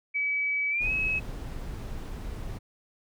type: tone with pitch glide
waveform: sine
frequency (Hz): 2285 to 2565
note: D7 to E7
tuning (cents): -48 to -48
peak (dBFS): -25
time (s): 0.14-1.2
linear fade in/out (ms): 20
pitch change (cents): +200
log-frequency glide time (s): 0.7-0.91
type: noise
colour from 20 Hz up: brown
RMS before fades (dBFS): -36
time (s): 0.8-2.59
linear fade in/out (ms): 20
effects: none